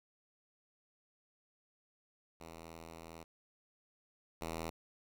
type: tone pair in turn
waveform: 5% pulse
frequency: 82.2 / 81.68 Hz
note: E2 / E2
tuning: -4 / -15 cents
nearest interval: unison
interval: 11 cents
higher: first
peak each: -38 / -28 dBFS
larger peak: second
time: 2.4-3.24 / 4.41-4.7 s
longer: first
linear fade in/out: 5 ms
effects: none